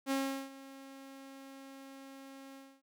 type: tone with ADSR envelope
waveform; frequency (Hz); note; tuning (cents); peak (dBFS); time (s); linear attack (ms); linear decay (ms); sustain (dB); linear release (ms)
sawtooth; 270.9; C#4; -40; -26; 0.06-2.82; 51; 380; -19; 270
effects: none